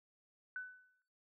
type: tone with exponential decay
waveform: sine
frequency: 1500 Hz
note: F#6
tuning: 23 cents sharp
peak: -38 dBFS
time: 0.56-1.02 s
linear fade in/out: 1 ms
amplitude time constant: 100 ms
effects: noise-tail reverb RT60 0.5 s tail -21 dB re dry